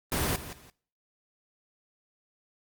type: noise with echo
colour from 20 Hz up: pink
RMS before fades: -28 dBFS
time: 0.12-0.36 s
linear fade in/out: 0 ms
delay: 170 ms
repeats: 2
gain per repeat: -13 dB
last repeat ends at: 0.7 s
effects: noise-tail reverb RT60 0.5 s tail -21 dB re dry + Opus 24 kbps